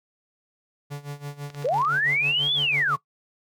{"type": "tone with tremolo", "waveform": "45% pulse", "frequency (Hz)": 143.9, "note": "D3", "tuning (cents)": -35, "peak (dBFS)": -30, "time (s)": [0.9, 2.97], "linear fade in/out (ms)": 20, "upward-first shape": "sine", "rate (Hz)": 6, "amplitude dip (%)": 85}
{"type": "clicks", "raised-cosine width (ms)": 0.2, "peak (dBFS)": -24, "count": 9, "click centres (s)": [1.502, 1.547, 1.625, 1.656, 1.688, 1.742, 1.783, 1.817, 1.85]}
{"type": "linear two-way sweep", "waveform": "sine", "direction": "up then down", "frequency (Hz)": [440, 3520, 1051], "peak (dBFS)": -20, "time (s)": [1.64, 2.96], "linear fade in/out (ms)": 10, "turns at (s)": 2.54}
{"effects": ["noise-tail reverb RT60 0.1 s tail -18 dB re dry"]}